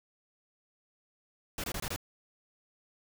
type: noise bursts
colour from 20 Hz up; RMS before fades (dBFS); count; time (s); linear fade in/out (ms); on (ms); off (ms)
pink; -36; 5; 1.58-1.962; 2; 58; 23
effects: none